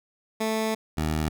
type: tone pair in turn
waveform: 15% pulse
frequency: 220 / 77.78 Hz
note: A3 / D#2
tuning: 0 / 0 cents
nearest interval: octave + tritone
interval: 1800 cents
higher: first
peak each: -18 dBFS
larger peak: neither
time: 0.4-0.75 / 0.97-1.29 s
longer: first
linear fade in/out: 10 ms
effects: none